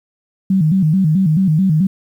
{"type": "tone with vibrato", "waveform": "sine", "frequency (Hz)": 172.3, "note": "F3", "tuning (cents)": -23, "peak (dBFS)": -10, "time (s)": [0.5, 1.87], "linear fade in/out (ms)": 5, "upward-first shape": "square", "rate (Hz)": 4.6, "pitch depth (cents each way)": 180, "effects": ["8-bit"]}